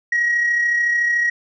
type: tone with amplitude modulation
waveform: sine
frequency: 1900 Hz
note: A#6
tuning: 33 cents sharp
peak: -12 dBFS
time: 0.12-1.3 s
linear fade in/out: 5 ms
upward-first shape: sine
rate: 33.7 Hz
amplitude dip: 40%
effects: tanh soft clip ceiling -12 dBFS